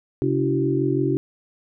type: tone cluster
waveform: sine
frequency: 135 / 290.1 / 336.7 / 381.9 Hz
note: C#3 / D4 / E4 / G4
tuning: -45 / -21 / +37 / -45 cents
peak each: -24 dBFS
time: 0.22-1.17 s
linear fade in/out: 0 ms
effects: none